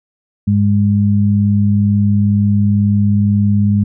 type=tone pair together; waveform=sine; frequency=101.99 / 204.1 Hz; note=G#2 / G#3; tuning=-31 / -30 cents; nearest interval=octave; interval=1201 cents; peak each=-12 dBFS; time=0.47-3.84 s; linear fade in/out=10 ms; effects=none